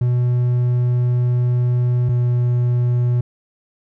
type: tone pair in turn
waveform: triangle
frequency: 122.9 / 122.05 Hz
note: B2 / B2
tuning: -8 / -20 cents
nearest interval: unison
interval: 12 cents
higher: first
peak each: -12 dBFS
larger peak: neither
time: 0.01-2.09 / 2.09-3.21 s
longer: first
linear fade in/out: 5 ms
effects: none